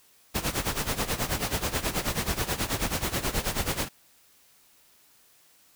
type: noise with tremolo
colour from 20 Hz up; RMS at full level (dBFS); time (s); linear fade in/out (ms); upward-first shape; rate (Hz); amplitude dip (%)
pink; -26; 0.34-3.89; 20; sine; 9.3; 80
effects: white hiss -60 dBFS RMS until 5.75 s